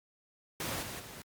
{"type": "noise with level steps", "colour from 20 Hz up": "pink", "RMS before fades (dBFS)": [-36, -41, -47], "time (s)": [0.6, 1.22], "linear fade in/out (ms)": 2, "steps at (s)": [0.82, 0.99], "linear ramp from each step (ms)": 10, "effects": ["high-pass 80 Hz 12 dB/octave", "Opus 48 kbps"]}